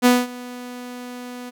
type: tone with ADSR envelope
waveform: sawtooth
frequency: 246.9 Hz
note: B3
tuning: in tune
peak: -6 dBFS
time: 0.02-1.51 s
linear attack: 37 ms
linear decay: 210 ms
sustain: -22 dB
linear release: 25 ms
effects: none